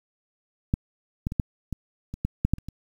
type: clicks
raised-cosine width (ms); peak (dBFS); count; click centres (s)
5; -9 / -13 / -19 / -9 / -17 / -21 / -12 / -8 / -8 / -29 / -23; 11; 0.739 / 1.269 / 1.321 / 1.398 / 1.727 / 2.14 / 2.25 / 2.45 / 2.536 / 2.584 / 2.686
effects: 8-bit